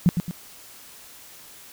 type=tone with echo; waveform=sine; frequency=174.61 Hz; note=F3; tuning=in tune; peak=-12 dBFS; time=0.06-0.09 s; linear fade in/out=0 ms; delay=110 ms; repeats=2; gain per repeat=-7 dB; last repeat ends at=0.31 s; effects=white hiss -46 dBFS RMS until 1.72 s